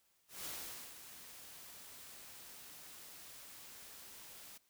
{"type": "noise with ADSR envelope", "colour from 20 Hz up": "white", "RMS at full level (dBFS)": -44, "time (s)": [0.28, 4.58], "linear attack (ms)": 170, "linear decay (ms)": 490, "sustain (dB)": -10, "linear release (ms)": 9, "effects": ["white hiss -75 dBFS RMS until 4.69 s"]}